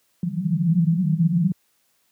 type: band-pass noise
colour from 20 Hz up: pink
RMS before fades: -20 dBFS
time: 0.23-1.52 s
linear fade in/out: 2 ms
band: 160 to 180 Hz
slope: 96 dB/octave
effects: white hiss -66 dBFS RMS until 2.11 s + high-pass 80 Hz 12 dB/octave